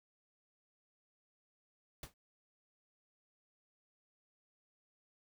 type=noise with exponential decay; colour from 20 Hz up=pink; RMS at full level=-43 dBFS; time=2.03-2.14 s; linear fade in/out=2 ms; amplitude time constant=23 ms; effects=none